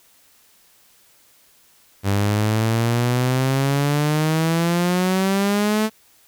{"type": "exponential sweep", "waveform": "sawtooth", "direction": "up", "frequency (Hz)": [98.1, 219.6], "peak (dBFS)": -13, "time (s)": [2.03, 5.9], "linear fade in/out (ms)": 50, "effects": ["white hiss -55 dBFS RMS until 6.27 s"]}